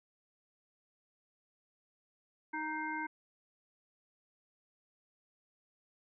harmonic tone with a mistuned harmonic, 311.1 Hz, D#4, in tune, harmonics 1 / 3 / 5 / 7, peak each -42 / -39 / -41 / -43 dBFS, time 2.53-3.07 s, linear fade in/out 10 ms, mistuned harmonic 7, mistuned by -49 cents, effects none

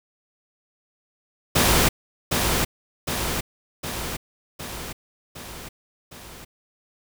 pink noise with echo, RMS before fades -18 dBFS, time 1.55-1.89 s, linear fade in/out 10 ms, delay 760 ms, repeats 6, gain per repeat -4 dB, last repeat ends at 6.45 s, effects none

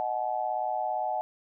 sine chord, D# diminished, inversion none, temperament equal with one note detuned, 622.3 / 740 / 857.4 Hz, D#5 / F#5 / A5, 0 / 0 / -45 cents, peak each -34 / -30 / -32 dBFS, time 0-1.21 s, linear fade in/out 0 ms, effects none

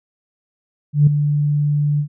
sine tone with ADSR envelope, 146.9 Hz, D3, 1 cent sharp, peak -5 dBFS, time 0.93-2.08 s, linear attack 140 ms, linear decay 6 ms, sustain -9 dB, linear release 88 ms, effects tanh soft clip ceiling -1 dBFS

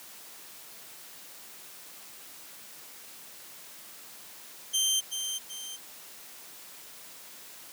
20% pulse tone with echo, 3136 Hz, G7, in tune, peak -19 dBFS, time 4.73-5.01 s, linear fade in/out 20 ms, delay 380 ms, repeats 2, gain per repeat -7 dB, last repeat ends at 5.77 s, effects white hiss -48 dBFS RMS until 7.72 s + high-pass 150 Hz 12 dB/octave

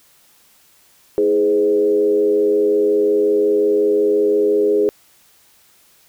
sine tone with frequency modulation, 415.3 Hz, G#4, in tune, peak -12 dBFS, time 1.18-4.89 s, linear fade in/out 0 ms, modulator 94.4 Hz, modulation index 0.73, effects white hiss -53 dBFS RMS until 6.08 s

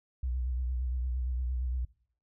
sine tone with vibrato, 62.6 Hz, B1, 24 cents sharp, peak -28 dBFS, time 0.23-1.85 s, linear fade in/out 5 ms, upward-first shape sine, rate 8.7 Hz, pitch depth 63 cents each way, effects noise-tail reverb RT60 0.6 s tail -23 dB re dry + tanh soft clip ceiling -25 dBFS

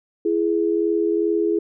sine tone pair together, 335.4 / 417.9 Hz, E4 / G#4, +30 / +11 cents, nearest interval major third, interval 381 cents, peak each -20 dBFS, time 0.25-1.59 s, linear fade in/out 5 ms, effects none

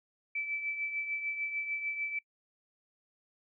sine tone with tremolo, 2316 Hz, D7, 25 cents flat, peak -30 dBFS, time 0.35-2.19 s, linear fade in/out 5 ms, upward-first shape triangle, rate 6.7 Hz, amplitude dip 60%, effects noise-tail reverb RT60 0.1 s tail -24 dB re dry

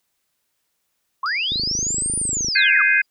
sine linear two-way sweep, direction up then down, 1000 to 9520 to 1098 Hz, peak -20 dBFS, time 1.23-2.82 s, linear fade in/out 5 ms, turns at 2.17 s
sine tone with exponential decay, 4871 Hz, D#8, 38 cents flat, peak -27 dBFS, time 1.26-3.06 s, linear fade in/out 0 ms, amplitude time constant 390 ms
click train, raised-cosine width 3 ms, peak -19 dBFS, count 26, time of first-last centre 1.52-2.485 s, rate 25.9 Hz
sine chord, Ab major seventh, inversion third, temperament equal, 1568 / 1661.2 / 2093 / 2489 Hz, G6 / Ab6 / C7 / Eb7, 0 / 0 / 0 / 0 cents, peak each -19 dBFS, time 2.55-3.02 s, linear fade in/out 10 ms
effects white hiss -72 dBFS RMS until 3.1 s

